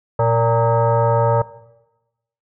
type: tone with frequency modulation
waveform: sine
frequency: 230 Hz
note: A#3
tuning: 23 cents flat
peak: -13 dBFS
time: 0.19-1.42 s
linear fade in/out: 5 ms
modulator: 347 Hz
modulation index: 2.3
effects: noise-tail reverb RT60 1.0 s tail -18 dB re dry